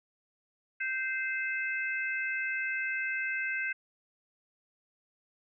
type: harmonic tone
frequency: 520 Hz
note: C5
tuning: 11 cents flat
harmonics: 3 / 4 / 5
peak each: -33 / -35 / -37 dBFS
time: 0.8-3.73 s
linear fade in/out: 10 ms
effects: none